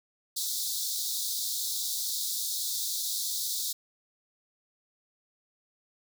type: high-pass noise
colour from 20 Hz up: pink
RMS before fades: -32 dBFS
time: 0.36-3.73 s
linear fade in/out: 10 ms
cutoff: 3600 Hz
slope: 96 dB/octave
effects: none